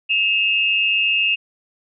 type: tone pair together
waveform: sine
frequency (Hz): 2586 / 2794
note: E7 / F7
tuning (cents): -34 / 0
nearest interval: minor second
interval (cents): 134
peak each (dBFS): -18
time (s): 0.09-1.36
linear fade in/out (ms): 20
effects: none